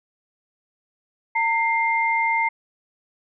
sine tone pair together, 914 / 2100 Hz, A#5 / C7, -34 / +6 cents, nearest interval octave + major second, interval 1440 cents, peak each -21 / -21 dBFS, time 1.35-2.49 s, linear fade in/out 10 ms, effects none

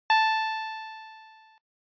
sawtooth tone with exponential decay, 880 Hz, A5, in tune, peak -13 dBFS, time 0.1-1.58 s, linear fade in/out 1 ms, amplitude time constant 320 ms, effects noise-tail reverb RT60 0.1 s tail -18 dB re dry + resampled to 11025 Hz

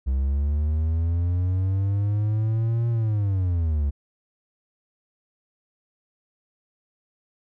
triangle linear two-way sweep, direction up then down, 64.6 to 117.9 to 69 Hz, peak -18 dBFS, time 0.06-3.91 s, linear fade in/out 20 ms, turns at 2.89 s, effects none

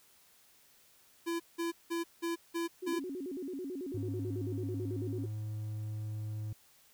square tone bursts, 336.9 Hz, E4, 38 cents sharp, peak -33 dBFS, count 6, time 1.26-3 s, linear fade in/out 20 ms, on 140 ms, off 180 ms
sine tone with vibrato, 317.1 Hz, D#4, 33 cents sharp, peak -37 dBFS, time 2.82-5.26 s, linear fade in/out 10 ms, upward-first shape square, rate 9.1 Hz, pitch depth 250 cents each way
triangle tone with pitch glide, 103.83 to 107.24 Hz, G#2 to A2, 0 to -44 cents, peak -34 dBFS, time 3.94-6.53 s, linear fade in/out 5 ms, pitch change +56 cents, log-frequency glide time 4.86-5.31 s
effects white hiss -64 dBFS RMS until 6.93 s

